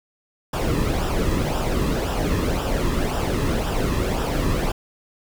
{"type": "noise with flanger", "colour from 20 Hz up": "brown", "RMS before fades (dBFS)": -22, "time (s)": [0.53, 4.72], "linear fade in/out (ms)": 5, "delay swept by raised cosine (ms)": [0.46, 1.38], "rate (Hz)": 1.9, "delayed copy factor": -0.6, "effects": []}